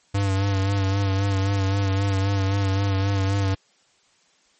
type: tone with vibrato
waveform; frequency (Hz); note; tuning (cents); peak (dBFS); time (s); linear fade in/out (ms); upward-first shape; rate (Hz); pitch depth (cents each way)
square; 98; G2; 0; -20; 0.14-3.55; 10; sine; 3.8; 37
effects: white hiss -61 dBFS RMS until 4.59 s + MP3 32 kbps